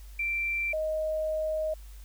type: tone pair in turn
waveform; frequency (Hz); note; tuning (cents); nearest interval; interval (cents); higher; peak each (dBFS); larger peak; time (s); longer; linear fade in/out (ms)
sine; 2351 / 625; D7 / D#5; +1 / +8; octave + major seventh; 2293; first; -27; neither; 0.19-0.73 / 0.73-1.74; second; 5
effects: added 50 Hz sine -43 dBFS peak until 2.04 s + white hiss -58 dBFS RMS until 2.04 s